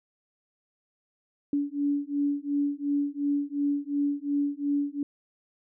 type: beating tone pair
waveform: sine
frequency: 284.9 / 287.7 Hz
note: C#4 / D4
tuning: +48 / -36 cents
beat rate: 2.8 Hz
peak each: -28 dBFS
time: 1.53-5.03 s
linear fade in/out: 2 ms
effects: none